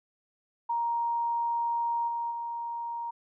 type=tone with level steps; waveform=sine; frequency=937 Hz; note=A#5; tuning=9 cents sharp; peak=-26 / -29 / -32 dBFS; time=0.69-3.11 s; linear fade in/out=10 ms; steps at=2.07 / 2.3 s; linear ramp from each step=20 ms; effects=none